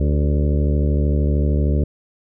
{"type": "harmonic tone with a mistuned harmonic", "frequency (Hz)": 73.1, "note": "D2", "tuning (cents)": -7, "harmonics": [1, 2, 3, 4, 5, 6, 7, 8], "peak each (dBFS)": [-16, -22, -26, -28, -30, -32, -33, -34], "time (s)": [0, 1.84], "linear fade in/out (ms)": 5, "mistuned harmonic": 5, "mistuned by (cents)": 48, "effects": []}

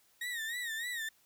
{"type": "tone with vibrato", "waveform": "35% pulse", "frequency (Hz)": 1866, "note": "A#6", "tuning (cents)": 1, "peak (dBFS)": -34, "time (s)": [0.21, 1.09], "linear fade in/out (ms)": 5, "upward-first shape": "sine", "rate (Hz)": 3.3, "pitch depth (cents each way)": 100, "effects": ["white hiss -68 dBFS RMS until 1.25 s"]}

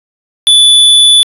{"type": "tone", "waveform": "square", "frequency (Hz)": 3471, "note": "A7", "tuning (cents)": -24, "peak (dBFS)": -3, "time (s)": [0.47, 1.23], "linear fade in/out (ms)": 0, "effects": ["resampled to 32000 Hz"]}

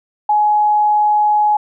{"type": "tone", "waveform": "sine", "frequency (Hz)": 841, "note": "G#5", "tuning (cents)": 22, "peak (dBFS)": -10, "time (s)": [0.29, 1.57], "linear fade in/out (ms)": 5, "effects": []}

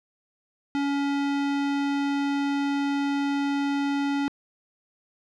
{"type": "tone", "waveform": "square", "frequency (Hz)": 281.7, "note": "C#4", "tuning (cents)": 28, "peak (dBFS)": -24, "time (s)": [0.75, 4.28], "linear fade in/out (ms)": 0, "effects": ["low-pass 4000 Hz 12 dB/octave"]}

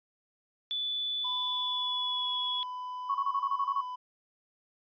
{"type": "tone with pitch glide", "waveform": "sine", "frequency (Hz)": [3474, 3373], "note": ["A7", "G#7"], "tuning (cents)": [-23, 26], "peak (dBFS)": -30, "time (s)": [0.71, 2.63], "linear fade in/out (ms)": 0, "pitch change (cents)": -51, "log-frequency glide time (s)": [1.35, 2.31]}
{"type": "tone", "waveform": "triangle", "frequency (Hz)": 1000, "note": "B5", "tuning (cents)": 21, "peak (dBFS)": -34, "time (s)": [1.24, 3.96], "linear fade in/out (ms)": 10}
{"type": "tone bursts", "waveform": "sine", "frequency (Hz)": 1104, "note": "C#6", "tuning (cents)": -7, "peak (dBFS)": -26, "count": 9, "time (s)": [3.09, 3.813], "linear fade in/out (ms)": 10, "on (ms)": 59, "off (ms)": 24}
{"effects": ["resampled to 11025 Hz"]}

